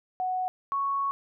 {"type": "tone pair in turn", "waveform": "sine", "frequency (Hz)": [740, 1108.7], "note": ["F#5", "C#6"], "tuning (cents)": [0, 0], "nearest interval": "perfect fifth", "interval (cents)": 700, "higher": "second", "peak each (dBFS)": [-26, -25], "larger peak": "second", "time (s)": [[0.2, 0.48], [0.72, 1.11]], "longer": "second", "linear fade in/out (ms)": 0, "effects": []}